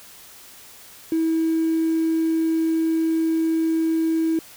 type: tone with hard clipping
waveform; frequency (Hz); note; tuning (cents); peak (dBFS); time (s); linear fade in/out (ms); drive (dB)
triangle; 323.9; E4; -30; -18; 1.12-4.39; 2; 3
effects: white hiss -45 dBFS RMS until 4.56 s